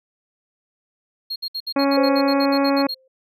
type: tone bursts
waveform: triangle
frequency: 4256 Hz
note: C8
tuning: 29 cents sharp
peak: -23 dBFS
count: 14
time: 1.3-2.946 s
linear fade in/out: 10 ms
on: 60 ms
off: 62 ms
type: harmonic tone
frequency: 277.5 Hz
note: C#4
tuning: 2 cents sharp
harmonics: 1 / 2 / 3 / 4 / 5 / 6 / 7 / 8 / 9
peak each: -18 / -21 / -26 / -27 / -33 / -36 / -38 / -37 / -36 dBFS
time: 1.76-2.87 s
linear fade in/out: 5 ms
type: tone with exponential decay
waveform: sine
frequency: 523.3 Hz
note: C5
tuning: in tune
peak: -17 dBFS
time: 1.97-3.08 s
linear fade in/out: 5 ms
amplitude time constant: 240 ms
effects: none